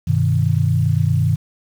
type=chord; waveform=sine; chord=G augmented; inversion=none; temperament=equal with one note detuned; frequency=98 / 125.7 / 155.56 Hz; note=G2 / B2 / D#3; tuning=0 / +31 / 0 cents; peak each=-18 dBFS; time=0.07-1.36 s; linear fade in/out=10 ms; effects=7-bit

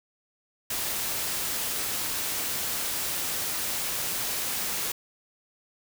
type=noise; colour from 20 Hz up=white; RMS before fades=-30 dBFS; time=0.7-4.92 s; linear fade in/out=5 ms; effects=none

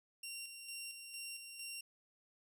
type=tone with tremolo; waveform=15% pulse; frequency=2758 Hz; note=F7; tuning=22 cents flat; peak=-37 dBFS; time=0.23-1.81 s; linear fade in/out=5 ms; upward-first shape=square; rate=2.2 Hz; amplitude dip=45%; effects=none

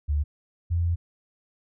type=tone pair in turn; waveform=sine; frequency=73.42 / 85.43 Hz; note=D2 / F2; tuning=0 / -38 cents; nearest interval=minor third; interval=262 cents; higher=second; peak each=-21 dBFS; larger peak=neither; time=0.08-0.24 / 0.7-0.96 s; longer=second; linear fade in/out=20 ms; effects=none

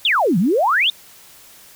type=exponential two-way sweep; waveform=sine; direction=down then up; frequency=3725 to 160.4 to 3725 Hz; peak=-13 dBFS; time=0.05-0.9 s; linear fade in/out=2 ms; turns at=0.38 s; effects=white hiss -45 dBFS RMS until 1.75 s

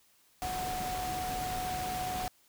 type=tone in noise; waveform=sine; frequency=736 Hz; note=F#5; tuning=9 cents flat; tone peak=-34 dBFS; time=0.42-2.28 s; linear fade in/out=0 ms; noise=pink; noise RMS=-39 dBFS; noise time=0.42-2.28 s; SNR=+2 dB; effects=white hiss -66 dBFS RMS until 2.48 s

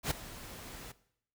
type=noise with ADSR envelope; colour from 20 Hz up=pink; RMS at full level=-30 dBFS; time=0.03-0.92 s; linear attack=81 ms; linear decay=5 ms; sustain=-17 dB; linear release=7 ms; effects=noise-tail reverb RT60 0.7 s tail -18 dB re dry

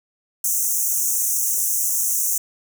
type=high-pass noise; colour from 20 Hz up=pink; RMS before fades=-21 dBFS; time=0.44-2.38 s; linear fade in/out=5 ms; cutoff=5900 Hz; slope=96 dB/octave; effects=none

